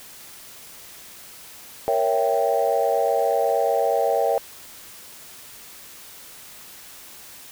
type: chord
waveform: sine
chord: A# diminished seventh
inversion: none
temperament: equal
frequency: 466.2 / 554.4 / 659.3 / 784 Hz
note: A#4 / C#5 / E5 / G5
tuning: 0 / 0 / 0 / 0 cents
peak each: -23 dBFS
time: 1.88-4.38 s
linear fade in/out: 0 ms
effects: tanh soft clip ceiling -9 dBFS + white hiss -43 dBFS RMS until 7.51 s